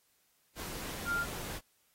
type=tone in noise; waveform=sine; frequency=1396.9 Hz; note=F6; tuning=in tune; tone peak=-30 dBFS; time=1.05-1.26 s; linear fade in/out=50 ms; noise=pink; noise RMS=-42 dBFS; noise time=0.55-1.61 s; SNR=+9 dB; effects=white hiss -72 dBFS RMS until 1.94 s + AAC 48 kbps